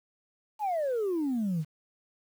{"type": "exponential sweep", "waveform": "sine", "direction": "down", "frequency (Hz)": [883, 146.7], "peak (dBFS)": -25, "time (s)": [0.59, 1.65], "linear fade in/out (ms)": 50, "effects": ["tanh soft clip ceiling -24 dBFS", "9-bit"]}